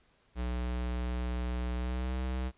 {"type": "tone with pitch glide", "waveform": "square", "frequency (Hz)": [61.2, 63.69], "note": ["B1", "C2"], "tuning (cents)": [-15, -46], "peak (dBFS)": -32, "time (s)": [0.35, 2.52], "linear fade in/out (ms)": 50, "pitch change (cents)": 69, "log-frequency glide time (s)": [1.75, 2.15], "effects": ["pink hiss -68 dBFS RMS until 2.57 s", "resampled to 8000 Hz"]}